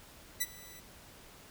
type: tone with ADSR envelope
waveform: 5% pulse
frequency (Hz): 1975.5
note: B6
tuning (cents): 0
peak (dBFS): -17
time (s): 0.4-0.81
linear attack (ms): 15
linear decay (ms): 38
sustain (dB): -23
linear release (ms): 23
effects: pink hiss -55 dBFS RMS until 1.5 s